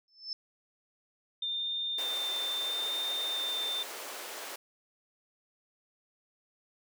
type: tone with exponential growth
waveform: sine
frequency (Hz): 5274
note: E8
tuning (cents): 0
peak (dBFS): -31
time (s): 0.08-0.33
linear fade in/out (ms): 1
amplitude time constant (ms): 54
type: tone with vibrato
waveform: sine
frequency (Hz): 3600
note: A7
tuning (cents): +39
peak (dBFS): -31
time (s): 1.42-3.83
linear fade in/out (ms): 5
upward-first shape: sine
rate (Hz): 0.75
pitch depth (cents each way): 10
type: high-pass noise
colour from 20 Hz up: pink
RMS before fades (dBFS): -42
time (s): 1.98-4.56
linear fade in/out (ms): 5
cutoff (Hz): 400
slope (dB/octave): 24
effects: none